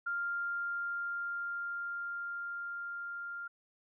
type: tone with level ramp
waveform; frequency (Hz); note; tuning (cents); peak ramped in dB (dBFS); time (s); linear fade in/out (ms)
sine; 1396.9; F6; 0; -32 to -39; 0.06-3.48; 10
effects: none